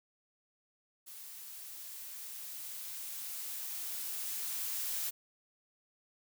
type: noise with level ramp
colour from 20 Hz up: blue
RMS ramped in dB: -49 to -36 dBFS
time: 1.06-5.11 s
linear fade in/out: 20 ms
effects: none